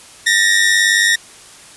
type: tone pair together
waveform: sawtooth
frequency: 1799 / 1897.6 Hz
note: A6 / A#6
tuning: +38 / +30 cents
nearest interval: minor second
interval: 92 cents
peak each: -10 dBFS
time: 0.26-1.16 s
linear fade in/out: 10 ms
effects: white hiss -40 dBFS RMS until 1.76 s + resampled to 24000 Hz